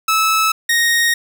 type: tone pair in turn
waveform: sawtooth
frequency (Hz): 1304 / 1865.5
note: E6 / A#6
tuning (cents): -19 / +1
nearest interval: tritone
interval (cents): 620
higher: second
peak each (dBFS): -9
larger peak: neither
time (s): 0.08-0.52 / 0.69-1.14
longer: second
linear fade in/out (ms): 5
effects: none